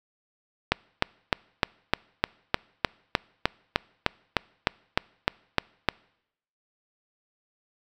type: click train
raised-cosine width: 0.3 ms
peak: -3 dBFS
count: 18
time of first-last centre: 0.72-5.887 s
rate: 3.29 Hz
effects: noise-tail reverb RT60 0.8 s tail -26 dB re dry